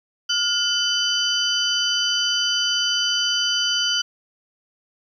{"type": "tone cluster", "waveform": "sine", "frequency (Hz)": [1419, 3027, 4701, 5900], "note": ["F6", "F#7", "D8", "F#8"], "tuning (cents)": [27, 39, 1, -6], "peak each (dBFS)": [-26, -21, -25, -29], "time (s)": [0.29, 4.02], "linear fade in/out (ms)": 10, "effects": ["9-bit"]}